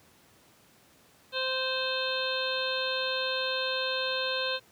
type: harmonic tone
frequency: 520 Hz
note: C5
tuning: 11 cents flat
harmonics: 1 / 2 / 3 / 5 / 6 / 7 / 8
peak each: -33 / -38 / -35 / -36 / -39 / -35 / -36 dBFS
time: 1.32-4.6 s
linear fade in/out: 50 ms
effects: pink hiss -60 dBFS RMS until 4.71 s + high-pass 100 Hz 12 dB/octave